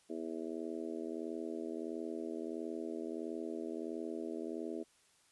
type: harmonic tone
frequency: 81.5 Hz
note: E2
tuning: 19 cents flat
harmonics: 3 / 4 / 5 / 6 / 7 / 8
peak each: -45 / -42 / -44 / -51 / -52 / -50 dBFS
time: 0.09-4.84 s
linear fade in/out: 20 ms
effects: white hiss -69 dBFS RMS until 5.31 s + resampled to 24000 Hz